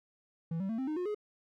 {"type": "tone with pitch steps", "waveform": "triangle", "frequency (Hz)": [164.81, 192.63, 225.1, 263.1, 307.5, 359.5, 420.1], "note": ["E3", "G3", "A3", "C4", "D#4", "F#4", "G#4"], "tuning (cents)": [0, -30, 40, 10, -20, -50, 20], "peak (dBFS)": -30, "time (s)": [0.51, 1.147], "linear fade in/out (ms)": 5, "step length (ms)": 91, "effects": []}